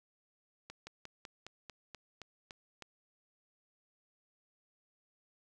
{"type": "slowing click train", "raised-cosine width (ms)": 0.2, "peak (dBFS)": -29, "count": 10, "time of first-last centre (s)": [0.7, 2.823], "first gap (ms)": 170, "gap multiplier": 1.08, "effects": []}